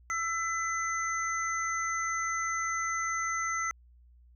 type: tone cluster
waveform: sine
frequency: 1331 / 2005 / 6200 Hz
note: E6 / B6 / G8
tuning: +16 / +26 / -20 cents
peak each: -32 / -33 / -38 dBFS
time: 0.1-3.71 s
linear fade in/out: 0 ms
effects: added 60 Hz sine -55 dBFS peak until 4.35 s